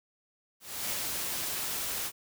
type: noise with ADSR envelope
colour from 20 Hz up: white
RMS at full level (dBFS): -32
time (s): 0.6-2.12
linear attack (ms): 320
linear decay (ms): 21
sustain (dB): -2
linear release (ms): 57
effects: none